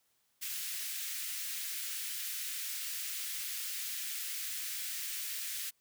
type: high-pass noise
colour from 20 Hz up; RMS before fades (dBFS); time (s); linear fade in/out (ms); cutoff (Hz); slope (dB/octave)
white; -39; 0.41-5.71; 20; 1700; 24
effects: white hiss -75 dBFS RMS until 5.8 s